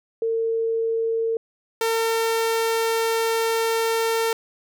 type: tone pair in turn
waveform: sine / sawtooth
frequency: 453.4 / 453.4 Hz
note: A#4 / A#4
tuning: -48 / -48 cents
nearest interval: unison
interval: 0 cents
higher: neither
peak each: -20 / -16 dBFS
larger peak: second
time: 0.22-1.37 / 1.81-4.33 s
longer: second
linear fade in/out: 2 ms
effects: none